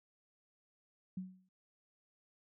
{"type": "tone with exponential decay", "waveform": "sine", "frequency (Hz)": 185.9, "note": "F#3", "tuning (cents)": 8, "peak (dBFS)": -36, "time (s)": [1.17, 1.49], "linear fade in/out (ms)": 5, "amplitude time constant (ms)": 68, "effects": []}